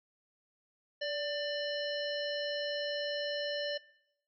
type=harmonic tone with a mistuned harmonic; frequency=595 Hz; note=D5; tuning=22 cents sharp; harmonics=1 / 3 / 5 / 7 / 9; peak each=-35 / -40 / -42 / -43 / -45 dBFS; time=1.01-3.78 s; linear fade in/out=10 ms; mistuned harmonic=1; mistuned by=-42 cents; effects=noise-tail reverb RT60 0.8 s tail -21 dB re dry